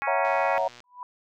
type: harmonic tone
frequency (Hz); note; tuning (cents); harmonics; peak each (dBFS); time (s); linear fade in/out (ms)
276.8; C#4; -2; 3 / 4 / 5 / 6 / 7 / 8 / 9; -32 / -33 / -34 / -35 / -35 / -36 / -37; 0.02-0.58; 0
type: chord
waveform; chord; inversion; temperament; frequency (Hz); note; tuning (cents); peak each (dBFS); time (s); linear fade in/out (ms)
sine; F# dominant seventh; second; equal; 554.4 / 659.3 / 740 / 932.3; C#5 / E5 / F#5 / A#5; 0 / 0 / 0 / 0; -28; 0.07-0.68; 5
type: click train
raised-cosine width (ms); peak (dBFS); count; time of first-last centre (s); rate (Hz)
0.2; -29; 68; 0.25-0.804; 121
type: tone with exponential growth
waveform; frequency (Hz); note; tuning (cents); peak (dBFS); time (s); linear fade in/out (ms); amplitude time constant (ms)
sine; 987.8; B5; 0; -31; 0.84-1.03; 1; 40
effects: none